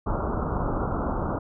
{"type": "low-pass noise", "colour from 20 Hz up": "pink", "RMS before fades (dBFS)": -27, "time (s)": [0.06, 1.39], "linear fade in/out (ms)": 10, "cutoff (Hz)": 1400, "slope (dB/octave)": 96, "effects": []}